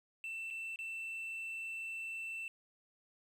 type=tone with dropouts; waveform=sine; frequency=2674 Hz; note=E7; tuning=24 cents sharp; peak=-37 dBFS; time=0.24-2.48 s; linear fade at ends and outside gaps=1 ms; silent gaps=0.503-0.508 / 0.759-0.789 s; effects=tanh soft clip ceiling -39 dBFS + 11-bit